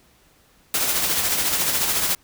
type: noise with tremolo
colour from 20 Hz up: white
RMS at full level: -20 dBFS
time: 0.74-2.15 s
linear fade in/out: 2 ms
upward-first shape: sine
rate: 14 Hz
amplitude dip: 40%
effects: pink hiss -57 dBFS RMS until 2.23 s